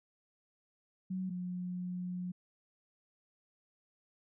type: tone pair in turn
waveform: sine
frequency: 186.4 / 180.05 Hz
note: F#3 / F#3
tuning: +13 / -47 cents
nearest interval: minor second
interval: 60 cents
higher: first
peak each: -34 / -36 dBFS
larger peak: first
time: 1.1-1.3 / 1.3-2.32 s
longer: second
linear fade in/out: 10 ms
effects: none